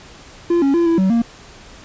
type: tone with pitch steps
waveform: triangle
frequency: 344 / 275.9 / 340.7 / 332.5 / 189.6 / 232.6 Hz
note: F4 / C#4 / F4 / E4 / F#3 / A#3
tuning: -26 / -8 / -43 / +15 / +43 / -4 cents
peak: -10 dBFS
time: 0.5-1.22 s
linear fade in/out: 5 ms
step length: 120 ms
effects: pink hiss -41 dBFS RMS until 1.84 s + resampled to 16000 Hz